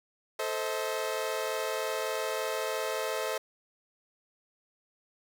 sawtooth chord, A diminished, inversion none, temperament equal with one note detuned, 440 / 523.3 / 637.2 Hz, A4 / C5 / Eb5, 0 / 0 / +41 cents, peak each -31 dBFS, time 0.39-3.38 s, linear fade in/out 5 ms, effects none

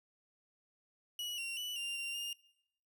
40% pulse tone with pitch steps, 2922 / 2753 / 2964 / 2791 / 2773 / 2820 Hz, F#7 / F7 / F#7 / F7 / F7 / F7, -22 / -25 / +2 / -2 / -13 / +16 cents, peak -37 dBFS, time 1.19-2.33 s, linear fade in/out 2 ms, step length 190 ms, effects noise-tail reverb RT60 0.8 s tail -21 dB re dry

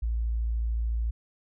sine tone, 56.8 Hz, A#1, 44 cents flat, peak -25 dBFS, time 0.02-1.11 s, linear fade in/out 10 ms, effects none

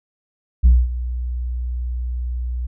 sine tone with ADSR envelope, 61.1 Hz, B1, 18 cents flat, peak -4 dBFS, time 0.63-2.67 s, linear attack 25 ms, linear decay 220 ms, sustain -17 dB, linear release 12 ms, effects tanh soft clip ceiling -6 dBFS

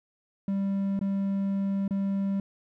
triangle tone with dropouts, 196.5 Hz, G3, 4 cents sharp, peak -23 dBFS, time 0.48-2.4 s, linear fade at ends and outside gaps 2 ms, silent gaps 0.992-1.012 / 1.879-1.908 s, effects none

